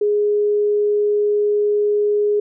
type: tone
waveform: sine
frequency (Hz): 415.3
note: G#4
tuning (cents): 0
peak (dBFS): -14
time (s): 0.01-2.4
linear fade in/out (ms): 5
effects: none